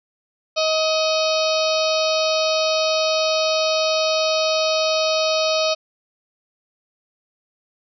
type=harmonic tone with a mistuned harmonic; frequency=631 Hz; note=D#5; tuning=24 cents sharp; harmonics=1 / 2 / 4 / 5 / 6 / 7 / 8 / 9; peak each=-19 / -27 / -27 / -31 / -28 / -27 / -29 / -32 dBFS; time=0.56-5.75 s; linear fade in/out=20 ms; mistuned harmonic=5; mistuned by=-41 cents; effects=none